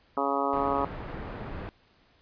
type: harmonic tone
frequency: 139.3 Hz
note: C#3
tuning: 9 cents sharp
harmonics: 2 / 3 / 4 / 5 / 6 / 7 / 8 / 9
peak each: -33 / -33 / -33 / -33 / -33 / -33 / -33 / -33 dBFS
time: 0.17-0.85 s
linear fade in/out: 2 ms
type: low-pass noise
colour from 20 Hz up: pink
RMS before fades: -38 dBFS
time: 0.53-1.69 s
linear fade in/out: 0 ms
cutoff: 1500 Hz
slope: 12 dB/octave
effects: pink hiss -63 dBFS RMS until 2.21 s + resampled to 11025 Hz